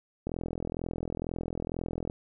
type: click train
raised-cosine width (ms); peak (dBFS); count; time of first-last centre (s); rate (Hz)
2; -20; 78; 0.27-2.099; 42.1
effects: none